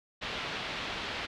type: low-pass noise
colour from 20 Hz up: white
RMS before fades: -37 dBFS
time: 0.21-1.27 s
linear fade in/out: 20 ms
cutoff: 3700 Hz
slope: 24 dB/octave
effects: none